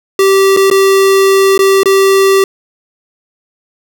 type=tone with dropouts; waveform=square; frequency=388.7 Hz; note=G4; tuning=15 cents flat; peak=-6 dBFS; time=0.19-2.44 s; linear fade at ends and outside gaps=2 ms; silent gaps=0.565-0.571 / 0.701-0.712 / 1.578-1.591 / 1.833-1.857 s; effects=none